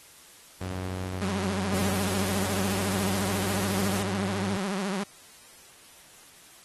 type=tone with pitch glide; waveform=sawtooth; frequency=92.5 to 99.14 Hz; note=F#2 to G2; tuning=0 to +20 cents; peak=-28 dBFS; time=0.61-4.57 s; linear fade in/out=5 ms; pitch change=+120 cents; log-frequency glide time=1.23-4.28 s
type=tone with vibrato; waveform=sawtooth; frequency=194.3 Hz; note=G3; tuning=15 cents flat; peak=-24 dBFS; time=1.21-5.04 s; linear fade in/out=10 ms; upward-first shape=sine; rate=14 Hz; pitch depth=110 cents each way
type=high-pass noise; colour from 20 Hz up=white; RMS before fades=-35 dBFS; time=1.74-4.03 s; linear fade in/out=2 ms; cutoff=440 Hz; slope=12 dB/octave
effects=white hiss -52 dBFS RMS until 6.64 s + AAC 32 kbps